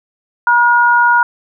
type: tone pair together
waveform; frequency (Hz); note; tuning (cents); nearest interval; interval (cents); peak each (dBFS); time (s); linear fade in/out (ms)
sine; 958 / 1435.4; A#5 / F6; +47 / +47; perfect fifth; 700; -10; 0.47-1.23; 2
effects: none